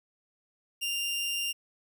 sawtooth tone with amplitude modulation, 2794 Hz, F7, in tune, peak -25 dBFS, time 0.81-1.53 s, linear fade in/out 20 ms, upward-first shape sine, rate 175 Hz, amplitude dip 25%, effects none

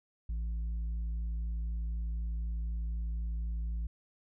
sine tone with tanh clipping, 56 Hz, A1, 31 cents sharp, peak -33 dBFS, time 0.29-3.87 s, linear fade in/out 5 ms, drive 4 dB, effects none

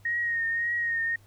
sine tone with vibrato, 1864.7 Hz, A#6, in tune, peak -25 dBFS, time 0.05-1.16 s, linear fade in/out 5 ms, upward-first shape triangle, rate 1.8 Hz, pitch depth 40 cents each way, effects added 101 Hz sine -54 dBFS peak until 1.26 s + pink hiss -62 dBFS RMS until 1.26 s

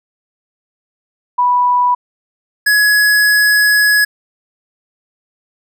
sine / square tone pair in turn, 984 / 1683.8 Hz, B5 / G#6, -7 / +23 cents, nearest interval major sixth, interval 930 cents, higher second, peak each -9 dBFS, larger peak neither, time 1.38-1.95 / 2.66-4.05 s, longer second, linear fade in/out 10 ms, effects none

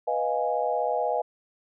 sine chord, F half-diminished seventh, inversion second, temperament equal, 493.9 / 622.3 / 698.5 / 830.6 Hz, Cb5 / Eb5 / F5 / Ab5, 0 / 0 / 0 / 0 cents, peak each -29 dBFS, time 0.07-1.22 s, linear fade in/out 10 ms, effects none

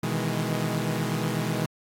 sawtooth chord, E major seventh, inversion second, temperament equal with one note detuned, 123.47 / 155.56 / 163.68 / 207.7 Hz, B2 / D#3 / E3 / G#3, 0 / 0 / -12 / 0 cents, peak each -27 dBFS, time 0.03-1.66 s, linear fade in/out 5 ms, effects AAC 64 kbps

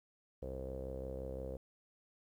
sawtooth tone with low-pass filter, 65.8 Hz, C2, 10 cents sharp, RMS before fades -43 dBFS, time 0.42-1.57 s, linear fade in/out 5 ms, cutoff 510 Hz, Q 9.3, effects 12-bit

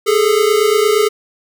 square tone pair together, 410.5 / 439.1 Hz, G#4 / A4, -20 / -4 cents, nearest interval minor second, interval 116 cents, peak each -14 dBFS, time 0.06-1.09 s, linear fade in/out 20 ms, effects none

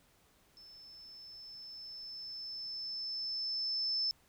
sine tone with level ramp, 5270 Hz, E8, 1 cent flat, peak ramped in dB -53 to -30 dBFS, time 0.57-4.11 s, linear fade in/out 0 ms, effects pink hiss -68 dBFS RMS until 4.28 s

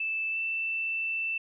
sine tone with pitch glide, 2637 to 2663 Hz, E7 to E7, 0 to +17 cents, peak -28 dBFS, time 0-1.38 s, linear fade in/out 5 ms, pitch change +17 cents, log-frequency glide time 0.31-0.37 s, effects none

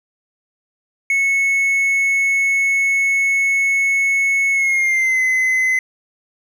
triangle tone with pitch glide, 2200 to 2041 Hz, C#7 to C7, -14 to -44 cents, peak -12 dBFS, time 1.1-5.79 s, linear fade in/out 2 ms, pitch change -130 cents, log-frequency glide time 4.52-5.21 s, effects none

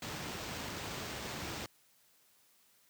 pink noise with sample-and-hold, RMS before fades -41 dBFS, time 0.02-1.66 s, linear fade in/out 2 ms, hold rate 11025 Hz, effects white hiss -68 dBFS RMS until 2.89 s + high-pass 80 Hz 12 dB/octave

